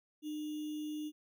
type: tone with sample-and-hold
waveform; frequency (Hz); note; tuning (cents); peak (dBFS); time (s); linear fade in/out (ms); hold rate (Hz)
sine; 303.1; D#4; -45; -37; 0.22-1.12; 50; 3150
effects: none